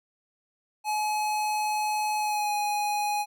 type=tone with pitch glide; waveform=square; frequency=849 to 831 Hz; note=G#5 to G#5; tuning=+38 to +1 cents; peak=-26 dBFS; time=0.84-3.26 s; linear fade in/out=50 ms; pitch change=-37 cents; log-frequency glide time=2.18-2.54 s; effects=none